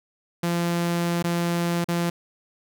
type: tone with dropouts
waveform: sawtooth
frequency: 171.7 Hz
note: F3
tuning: 29 cents flat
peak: -18 dBFS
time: 0.43-2.1 s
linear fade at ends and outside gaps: 5 ms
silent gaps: 1.226-1.241 / 1.844-1.885 s
effects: none